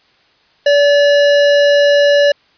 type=tone; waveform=square; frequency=575 Hz; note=D5; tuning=37 cents flat; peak=-8 dBFS; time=0.66-2.32 s; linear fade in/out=5 ms; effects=white hiss -53 dBFS RMS until 2.57 s + resampled to 11025 Hz